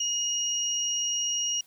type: tone pair together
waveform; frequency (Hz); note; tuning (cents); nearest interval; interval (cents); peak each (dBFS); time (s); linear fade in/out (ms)
sine; 2874 / 5712; F7 / F8; +49 / +38; octave; 1189; -29 / -28; 0-1.61; 5
effects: white hiss -60 dBFS RMS until 1.66 s